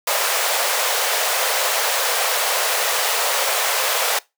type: high-pass noise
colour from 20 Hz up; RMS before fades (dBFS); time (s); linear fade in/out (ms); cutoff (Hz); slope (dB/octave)
pink; -20; 0.07-4.19; 5; 480; 48
effects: noise-tail reverb RT60 0.2 s tail -21 dB re dry